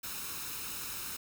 white noise with comb filter, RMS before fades -40 dBFS, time 0.03-1.17 s, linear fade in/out 10 ms, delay 0.76 ms, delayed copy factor +0.55, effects none

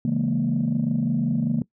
sine chord, A# half-diminished seventh, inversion first, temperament equal with one note detuned, 138.11 / 164.81 / 207.7 / 233.1 Hz, C#3 / E3 / G#3 / A#3, -6 / 0 / 0 / 0 cents, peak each -26 / -26 / -27 / -22 dBFS, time 0.05-1.62 s, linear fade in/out 2 ms, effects noise-tail reverb RT60 0.1 s tail -21 dB re dry + tanh soft clip ceiling -14 dBFS

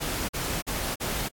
pink noise bursts, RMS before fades -30 dBFS, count 4, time 0-1.289 s, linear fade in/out 20 ms, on 290 ms, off 43 ms, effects AAC 64 kbps

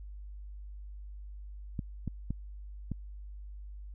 clicks, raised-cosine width 5 ms, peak -21 dBFS, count 4, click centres 1.792 / 2.077 / 2.306 / 2.917 s, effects added 50 Hz sine -42 dBFS peak until 3.94 s

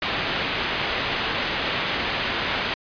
white low-pass noise, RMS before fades -26 dBFS, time 0.02-2.74 s, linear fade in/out 2 ms, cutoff 3500 Hz, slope 24 dB/octave, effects resampled to 11025 Hz

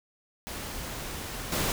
pink noise with level steps, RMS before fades -37 / -28 dBFS, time 0.47-1.72 s, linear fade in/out 0 ms, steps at 1.52 s, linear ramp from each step 2 ms, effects none

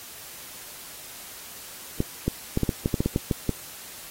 clicks, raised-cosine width 3 ms, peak -9 dBFS, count 12, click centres 2.004 / 2.28 / 2.574 / 2.633 / 2.692 / 2.859 / 2.942 / 3.005 / 3.06 / 3.161 / 3.312 / 3.493 s, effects white hiss -42 dBFS RMS until 4.1 s + AAC 48 kbps

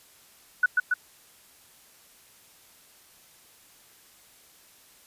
sine tone with echo, 1480 Hz, F#6, in tune, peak -16 dBFS, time 0.63-0.66 s, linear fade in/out 5 ms, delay 140 ms, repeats 2, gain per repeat -2 dB, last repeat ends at 0.94 s, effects white hiss -56 dBFS RMS until 5.06 s + resampled to 32000 Hz

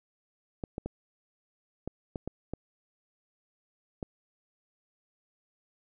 clicks, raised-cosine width 2 ms, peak -21 dBFS, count 8, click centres 0.638 / 0.781 / 0.86 / 1.876 / 2.158 / 2.276 / 2.536 / 4.028 s, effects none

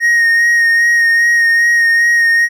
triangle tone with vibrato, 1864.7 Hz, A#6, in tune, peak -6 dBFS, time 0-2.49 s, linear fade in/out 50 ms, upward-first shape sine, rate 2.5 Hz, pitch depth 20 cents each way, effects none

